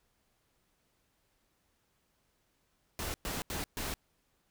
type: noise bursts at uneven times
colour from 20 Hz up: pink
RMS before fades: -37 dBFS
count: 4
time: 2.99-3.14 / 3.25-3.42 / 3.5-3.64 / 3.77-3.94 s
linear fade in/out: 0 ms
effects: pink hiss -75 dBFS RMS until 4.5 s